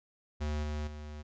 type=tone with level steps; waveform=square; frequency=75 Hz; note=D2; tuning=37 cents sharp; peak=-32 / -34 / -42 dBFS; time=0.4-1.23 s; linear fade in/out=20 ms; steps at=0.63 / 0.87 s; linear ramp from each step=5 ms; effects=resampled to 16000 Hz